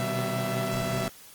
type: tone cluster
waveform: sawtooth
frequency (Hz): 123.8 / 129 / 153.6 / 192.3 / 665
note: B2 / C3 / D#3 / G3 / E5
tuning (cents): +5 / -24 / -22 / -33 / +15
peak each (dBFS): -28 / -34 / -35 / -29 / -27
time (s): 0-1.08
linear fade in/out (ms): 0
effects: white hiss -50 dBFS RMS until 1.34 s + Opus 24 kbps